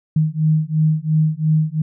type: beating tone pair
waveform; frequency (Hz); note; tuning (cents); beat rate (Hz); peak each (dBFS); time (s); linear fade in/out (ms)
sine; 154.6 / 157.5; D#3 / D#3; -11 / +21; 2.9; -17; 0.16-1.82; 5
effects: none